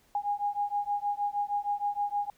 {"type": "beating tone pair", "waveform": "sine", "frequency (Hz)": [816, 822.4], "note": ["G#5", "G#5"], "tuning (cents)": [-31, -17], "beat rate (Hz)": 6.4, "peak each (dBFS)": -31, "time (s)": [0.15, 2.3], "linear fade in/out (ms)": 2, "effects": ["pink hiss -65 dBFS RMS until 2.37 s"]}